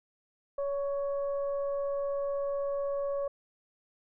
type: tone with frequency modulation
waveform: sine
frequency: 562 Hz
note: C#5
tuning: 24 cents sharp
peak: -29 dBFS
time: 0.58-3.28 s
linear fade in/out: 5 ms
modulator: 554 Hz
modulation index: 0.43
effects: none